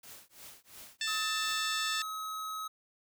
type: noise with tremolo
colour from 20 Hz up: white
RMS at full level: -48 dBFS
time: 0.03-1.68 s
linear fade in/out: 5 ms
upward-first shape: triangle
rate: 2.9 Hz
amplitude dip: 100%
type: harmonic tone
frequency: 886 Hz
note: A5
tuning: 12 cents sharp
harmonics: 2 / 3 / 4 / 5 / 6 / 7 / 8 / 9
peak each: -37 / -40 / -36 / -42 / -40 / -51 / -46 / -43 dBFS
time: 1.01-2.02 s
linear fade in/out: 2 ms
type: tone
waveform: square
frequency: 1278 Hz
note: D#6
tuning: 46 cents sharp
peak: -37 dBFS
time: 1.07-2.68 s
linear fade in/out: 10 ms
effects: none